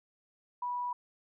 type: tone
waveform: sine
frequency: 979 Hz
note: B5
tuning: 15 cents flat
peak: -32 dBFS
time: 0.62-0.93 s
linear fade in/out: 5 ms
effects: none